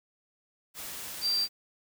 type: tone in noise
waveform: sine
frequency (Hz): 4699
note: D8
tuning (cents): 0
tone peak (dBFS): -25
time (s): 1.21-1.48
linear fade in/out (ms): 50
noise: white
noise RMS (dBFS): -40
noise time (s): 0.74-1.49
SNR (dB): +12
effects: none